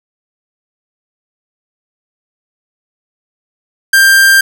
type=tone; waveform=45% pulse; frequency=1586 Hz; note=G6; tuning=20 cents sharp; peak=-4 dBFS; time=3.93-4.41 s; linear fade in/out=5 ms; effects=none